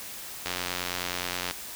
click train, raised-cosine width 0.2 ms, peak -12 dBFS, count 95, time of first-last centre 0.46-1.51 s, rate 89.5 Hz, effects white hiss -40 dBFS RMS until 1.75 s

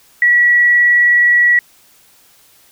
sine tone with vibrato, 1934 Hz, B6, 37 cents flat, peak -7 dBFS, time 0.22-1.59 s, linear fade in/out 2 ms, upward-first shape triangle, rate 19 Hz, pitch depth 8 cents each way, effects white hiss -49 dBFS RMS until 2.71 s

